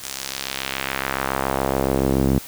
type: tone with band-pass filter sweep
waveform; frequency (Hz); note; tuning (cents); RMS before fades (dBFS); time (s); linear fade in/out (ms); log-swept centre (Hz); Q
sawtooth; 67.1; C2; +44; -23; 0.03-2.39; 10; 8100 to 230; 1.1
effects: white hiss -38 dBFS RMS until 2.47 s